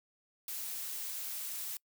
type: noise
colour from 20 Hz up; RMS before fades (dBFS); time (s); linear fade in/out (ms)
blue; -40; 0.48-1.77; 2
effects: noise-tail reverb RT60 0.1 s tail -26 dB re dry